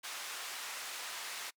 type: band-pass noise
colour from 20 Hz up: pink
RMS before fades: -43 dBFS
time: 0.03-1.51 s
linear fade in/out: 20 ms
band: 1100 to 11000 Hz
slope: 12 dB/octave
effects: noise-tail reverb RT60 0.1 s tail -25 dB re dry